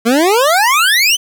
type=exponential sweep; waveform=25% pulse; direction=up; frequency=220 to 3136 Hz; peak=-5 dBFS; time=0.05-1.17 s; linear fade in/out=20 ms; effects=7-bit